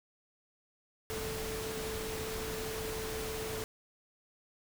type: tone in noise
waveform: sine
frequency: 440 Hz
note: A4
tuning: in tune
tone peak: -39 dBFS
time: 1.1-3.64 s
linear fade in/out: 0 ms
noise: pink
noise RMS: -40 dBFS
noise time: 1.1-3.64 s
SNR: -2 dB
effects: none